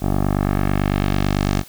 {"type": "tone with low-pass filter sweep", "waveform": "10% pulse", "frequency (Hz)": 49, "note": "G1", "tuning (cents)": 0, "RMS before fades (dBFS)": -19, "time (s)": [0, 1.64], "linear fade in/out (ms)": 50, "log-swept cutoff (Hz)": [780, 8100], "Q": 1, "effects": ["white hiss -44 dBFS RMS until 1.68 s"]}